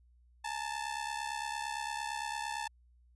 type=ring-modulated tone; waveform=sawtooth; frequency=880 Hz; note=A5; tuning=in tune; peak=-29 dBFS; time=0.44-2.68 s; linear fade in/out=10 ms; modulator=34.4 Hz; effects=added 60 Hz sine -61 dBFS peak until 3.15 s + resampled to 24000 Hz